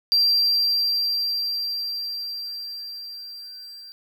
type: tone with level ramp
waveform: triangle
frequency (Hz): 4722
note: D8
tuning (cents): +9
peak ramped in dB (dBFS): -13 to -38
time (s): 0.12-3.92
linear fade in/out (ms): 0
effects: tanh soft clip ceiling -10 dBFS + 9-bit